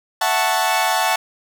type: chord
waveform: sawtooth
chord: F# minor seventh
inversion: third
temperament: equal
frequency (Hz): 659.3 / 740 / 880 / 1108.7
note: E5 / F#5 / A5 / C#6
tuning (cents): 0 / 0 / 0 / 0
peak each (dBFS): -21 / -17 / -16 / -21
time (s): 0.21-1.16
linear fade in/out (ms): 5
effects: none